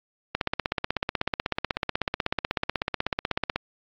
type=click train; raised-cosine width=0.3 ms; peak=-8 dBFS; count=53; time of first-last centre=0.35-3.56 s; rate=16.2 Hz; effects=low-pass 5000 Hz 12 dB/octave + AAC 64 kbps